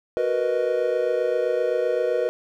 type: chord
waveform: triangle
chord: B major seventh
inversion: second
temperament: equal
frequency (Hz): 370 / 466.2 / 493.9 / 622.3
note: F#4 / A#4 / B4 / D#5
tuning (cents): 0 / 0 / 0 / 0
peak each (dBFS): -27 / -25 / -21 / -25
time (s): 0.17-2.29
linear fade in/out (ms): 0
effects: none